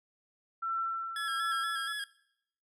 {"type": "tone with tremolo", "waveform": "sine", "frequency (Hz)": 1344, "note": "E6", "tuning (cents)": 33, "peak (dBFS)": -29, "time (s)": [0.62, 1.93], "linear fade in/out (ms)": 10, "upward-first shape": "triangle", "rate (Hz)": 1.4, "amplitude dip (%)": 60}
{"type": "tone with vibrato", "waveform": "25% pulse", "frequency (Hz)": 1661.2, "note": "G#6", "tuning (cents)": 0, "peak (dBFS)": -31, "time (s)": [1.16, 2.04], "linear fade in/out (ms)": 2, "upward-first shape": "square", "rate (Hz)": 4.2, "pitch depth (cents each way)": 33}
{"effects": ["noise-tail reverb RT60 0.7 s tail -19 dB re dry", "low-pass 11000 Hz 12 dB/octave"]}